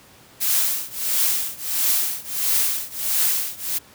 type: noise with tremolo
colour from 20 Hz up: blue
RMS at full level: -18 dBFS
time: 0.4-3.79 s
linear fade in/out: 20 ms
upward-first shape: triangle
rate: 1.5 Hz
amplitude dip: 95%
effects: pink hiss -49 dBFS RMS until 3.94 s + high-pass 80 Hz 12 dB/octave